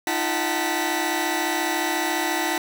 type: tone cluster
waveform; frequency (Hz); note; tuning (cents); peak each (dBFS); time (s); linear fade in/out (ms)
sawtooth; 311.8 / 346.1 / 754 / 886 / 1959; D#4 / F4 / F#5 / A5 / B6; +4 / -16 / +32 / +12 / -15; -25; 0.07-2.58; 2
effects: none